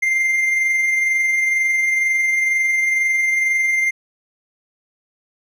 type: tone with amplitude modulation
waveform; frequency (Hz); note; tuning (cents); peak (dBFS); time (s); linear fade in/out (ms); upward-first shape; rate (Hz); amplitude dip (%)
triangle; 2098; C7; +4; -12; 0.02-3.91; 10; sine; 22.1; 30
effects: none